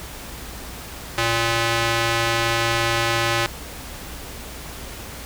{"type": "tone with band-pass filter", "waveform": "square", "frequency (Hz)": 115.6, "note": "A#2", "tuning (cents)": -14, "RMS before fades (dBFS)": -21, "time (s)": [1.18, 3.46], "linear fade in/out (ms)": 0, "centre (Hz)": 2500, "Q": 0.59, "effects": ["added 60 Hz sine -40 dBFS peak until 5.25 s", "pink hiss -36 dBFS RMS until 5.25 s"]}